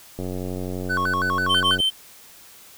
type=click train; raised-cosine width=2 ms; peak=-17 dBFS; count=149; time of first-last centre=0.19-1.802 s; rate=91.8 Hz
type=tone with vibrato; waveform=triangle; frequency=1285 Hz; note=E6; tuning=45 cents flat; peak=-19 dBFS; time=0.89-1.78 s; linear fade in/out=20 ms; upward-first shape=square; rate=6.1 Hz; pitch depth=270 cents each way
type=tone bursts; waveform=triangle; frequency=3100 Hz; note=G7; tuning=20 cents flat; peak=-16 dBFS; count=3; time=1.49-1.904 s; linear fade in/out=20 ms; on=120 ms; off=27 ms
effects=white hiss -47 dBFS RMS until 2.77 s